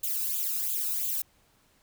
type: noise with flanger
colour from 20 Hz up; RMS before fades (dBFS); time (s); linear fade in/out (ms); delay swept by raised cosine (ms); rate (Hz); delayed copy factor
violet; -30; 0.03-1.22; 5; 0.27 to 0.81; 2.9; +0.8
effects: pink hiss -65 dBFS RMS until 1.82 s